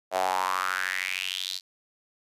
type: tone with high-pass filter sweep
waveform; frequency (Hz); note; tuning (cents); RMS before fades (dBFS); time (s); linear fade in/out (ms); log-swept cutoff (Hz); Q
sawtooth; 93.1; F#2; +11; -29; 0.11-1.61; 50; 640 to 4400; 5.1
effects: resampled to 32000 Hz